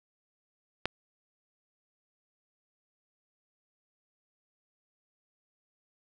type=click; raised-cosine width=0.3 ms; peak=-12 dBFS; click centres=0.856 s; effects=none

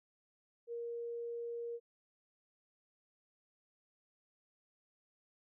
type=tone; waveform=sine; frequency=470 Hz; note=A#4; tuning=14 cents sharp; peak=-39 dBFS; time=0.67-1.8 s; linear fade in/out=50 ms; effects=none

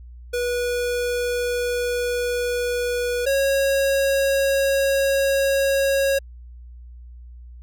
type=tone pair in turn; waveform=square; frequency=486.7 / 548.1 Hz; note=B4 / C#5; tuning=-25 / -20 cents; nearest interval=major second; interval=205 cents; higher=second; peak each=-22 / -18 dBFS; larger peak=second; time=0.33-3.26 / 3.26-6.19 s; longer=neither; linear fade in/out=10 ms; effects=added 60 Hz sine -38 dBFS peak until 7.62 s

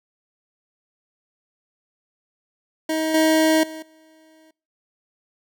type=tone with level steps; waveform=25% pulse; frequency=316.5 Hz; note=D#4; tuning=30 cents sharp; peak=-17 / -11 / -29 / -47 dBFS; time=2.89-4.51 s; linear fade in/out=5 ms; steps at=3.14 / 3.63 / 3.82 s; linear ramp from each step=5 ms; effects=noise-tail reverb RT60 0.4 s tail -24 dB re dry

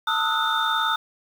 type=tone cluster; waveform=sine; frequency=893 / 1254 / 1313 / 1460 / 3613 Hz; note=A5 / D#6 / E6 / F#6 / A7; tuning=+25 / +13 / -7 / -24 / +45 cents; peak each=-26 dBFS; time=0.07-0.96 s; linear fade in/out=5 ms; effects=tanh soft clip ceiling -12 dBFS + 7-bit

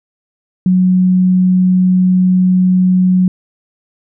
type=tone; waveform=sine; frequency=183.8 Hz; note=F#3; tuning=11 cents flat; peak=-7 dBFS; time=0.66-3.28 s; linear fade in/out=2 ms; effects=none

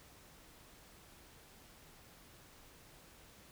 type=silence; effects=pink hiss -60 dBFS RMS until 3.51 s

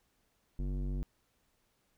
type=tone with low-pass filter; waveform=square; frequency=47.6 Hz; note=F#1; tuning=50 cents sharp; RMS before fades=-35 dBFS; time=0.59-1.03 s; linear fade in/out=0 ms; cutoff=270 Hz; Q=1.3; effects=pink hiss -75 dBFS RMS until 1.97 s

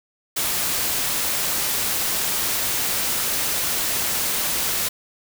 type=noise; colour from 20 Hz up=white; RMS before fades=-23 dBFS; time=0.36-4.89 s; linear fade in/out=10 ms; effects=none

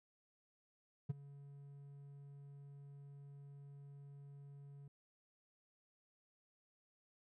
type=tone with ADSR envelope; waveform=triangle; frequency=141.1 Hz; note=C#3; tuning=31 cents sharp; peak=-31 dBFS; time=1.09-4.88 s; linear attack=12 ms; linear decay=19 ms; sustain=-20 dB; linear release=4 ms; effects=none

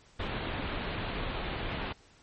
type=low-pass noise; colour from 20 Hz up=pink; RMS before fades=-35 dBFS; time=0.19-1.93 s; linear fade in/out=10 ms; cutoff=3800 Hz; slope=48 dB/octave; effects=pink hiss -60 dBFS RMS until 2.22 s + MP3 32 kbps

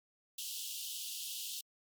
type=high-pass noise; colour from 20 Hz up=pink; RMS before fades=-42 dBFS; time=0.38-1.61 s; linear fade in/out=5 ms; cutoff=2800 Hz; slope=96 dB/octave; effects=MP3 96 kbps

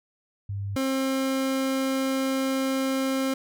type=tone pair in turn; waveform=sine / 30% pulse; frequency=99.8 / 266.4 Hz; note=G2 / C4; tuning=+32 / +31 cents; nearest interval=octave + perfect fourth; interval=1699 cents; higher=second; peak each=-28 / -21 dBFS; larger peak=second; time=0.49-0.76 / 0.76-3.34 s; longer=second; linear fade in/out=5 ms; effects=none

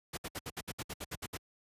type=noise bursts; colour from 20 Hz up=pink; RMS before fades=-39 dBFS; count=12; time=0.13-1.374 s; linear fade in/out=10 ms; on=45 ms; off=64 ms; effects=high-pass 60 Hz 12 dB/octave + resampled to 32000 Hz

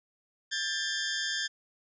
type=tone pair together; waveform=15% pulse; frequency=1602 / 1760 Hz; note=G6 / A6; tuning=+37 / 0 cents; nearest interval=major second; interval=163 cents; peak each=-26 dBFS; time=0.51-1.48 s; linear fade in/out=20 ms; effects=resampled to 16000 Hz

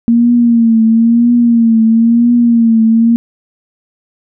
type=tone with vibrato; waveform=sine; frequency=231.5 Hz; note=A#3; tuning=12 cents flat; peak=-5 dBFS; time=0.08-3.16 s; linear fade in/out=0 ms; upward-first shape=triangle; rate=1 Hz; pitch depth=71 cents each way; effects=none

